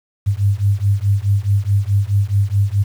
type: beating tone pair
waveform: sine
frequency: 98 / 102.7 Hz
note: G2 / G#2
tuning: 0 / -19 cents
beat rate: 4.7 Hz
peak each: -16 dBFS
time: 0.26-2.84 s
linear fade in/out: 20 ms
effects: 7-bit